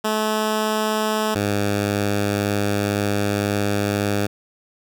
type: tone pair in turn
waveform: 10% pulse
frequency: 216 / 101.94 Hz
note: A3 / G#2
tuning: -32 / -32 cents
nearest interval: octave + minor second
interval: 1300 cents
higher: first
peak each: -11 dBFS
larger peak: neither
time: 0.04-1.35 / 1.35-4.27 s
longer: second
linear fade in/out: 10 ms
effects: none